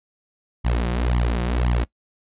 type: tone with flanger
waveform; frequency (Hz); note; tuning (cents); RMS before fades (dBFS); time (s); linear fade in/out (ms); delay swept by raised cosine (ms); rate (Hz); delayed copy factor
sawtooth; 60; B1; -49; -21; 0.64-1.85; 20; 0.95 to 5.65; 1.9; +1
effects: noise-tail reverb RT60 0.1 s tail -22 dB re dry + resampled to 8000 Hz